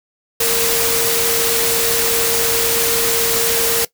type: tone in noise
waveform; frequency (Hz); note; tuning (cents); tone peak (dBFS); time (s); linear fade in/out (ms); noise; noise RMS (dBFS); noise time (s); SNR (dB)
sine; 461.5; A#4; -17; -20; 0.4-3.85; 5; white; -17; 0.4-3.85; -6
effects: noise-tail reverb RT60 0.1 s tail -19 dB re dry